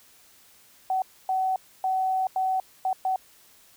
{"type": "tone bursts at uneven times", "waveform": "sine", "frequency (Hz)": 755, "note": "F#5", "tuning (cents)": 35, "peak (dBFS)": -22, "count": 6, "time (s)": [[0.9, 1.02], [1.29, 1.56], [1.84, 2.27], [2.36, 2.6], [2.85, 2.93], [3.05, 3.16]], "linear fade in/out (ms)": 2, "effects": ["white hiss -56 dBFS RMS until 3.76 s"]}